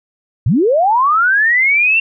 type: linear sweep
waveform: sine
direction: up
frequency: 87.8 to 2732 Hz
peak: -9 dBFS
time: 0.46-2 s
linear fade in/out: 5 ms
effects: none